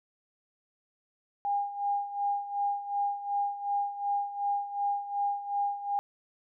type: tone with tremolo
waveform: sine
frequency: 810 Hz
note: G#5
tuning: 43 cents flat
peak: -25 dBFS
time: 1.45-5.99 s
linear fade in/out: 0 ms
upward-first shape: sine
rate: 2.7 Hz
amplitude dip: 75%
effects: none